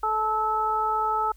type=harmonic tone; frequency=434.4 Hz; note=A4; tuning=22 cents flat; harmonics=1 / 2 / 3; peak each=-33 / -25 / -25 dBFS; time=0.03-1.32 s; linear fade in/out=5 ms; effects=added 50 Hz sine -48 dBFS peak until 1.36 s + white hiss -62 dBFS RMS until 1.36 s

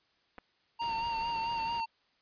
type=clicks; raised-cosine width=0.5 ms; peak=-32 dBFS; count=2; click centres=0.382 / 0.386 s
type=tone with vibrato; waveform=square; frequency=920 Hz; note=A#5; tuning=23 cents flat; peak=-32 dBFS; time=0.79-1.86 s; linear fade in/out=20 ms; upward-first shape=sine; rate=4.5 Hz; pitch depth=34 cents each way
type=noise with tremolo; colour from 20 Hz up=pink; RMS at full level=-46 dBFS; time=0.81-1.81 s; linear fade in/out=10 ms; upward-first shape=triangle; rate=13 Hz; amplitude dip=25%
effects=white hiss -71 dBFS RMS until 2.21 s + resampled to 11025 Hz

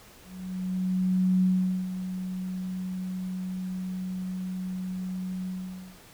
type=tone with ADSR envelope; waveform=sine; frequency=185 Hz; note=F#3; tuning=in tune; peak=-19 dBFS; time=0.23-5.99 s; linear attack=1200 ms; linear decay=440 ms; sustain=-11 dB; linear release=500 ms; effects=pink hiss -52 dBFS RMS until 6.13 s

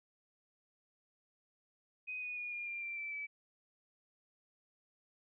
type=tone with pitch steps; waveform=sine; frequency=2504 / 2474 / 2444 / 2415 / 2385 / 2357 / 2328 / 2300 Hz; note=D#7 / D#7 / D#7 / D7 / D7 / D7 / D7 / D7; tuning=+10 / -10 / -32 / +48 / +26 / +6 / -16 / -37 cents; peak=-39 dBFS; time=2.07-3.27 s; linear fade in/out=20 ms; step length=150 ms; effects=none

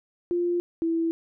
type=tone pair in turn; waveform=sine; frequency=349.2 / 330.1 Hz; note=F4 / E4; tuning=0 / +2 cents; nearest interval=minor second; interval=98 cents; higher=first; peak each=-22 dBFS; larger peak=neither; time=0.31-0.6 / 0.82-1.11 s; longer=neither; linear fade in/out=0 ms; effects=none

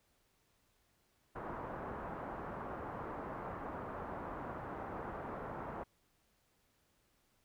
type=low-pass noise; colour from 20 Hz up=white; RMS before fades=-44 dBFS; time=1.35-5.84 s; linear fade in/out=10 ms; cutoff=1200 Hz; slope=24 dB/octave; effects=pink hiss -75 dBFS RMS until 7.44 s

